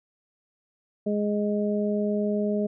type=harmonic tone; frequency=207.7 Hz; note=G#3; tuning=in tune; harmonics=1 / 2 / 3; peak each=-25 / -28 / -30 dBFS; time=1.06-2.67 s; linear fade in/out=10 ms; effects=none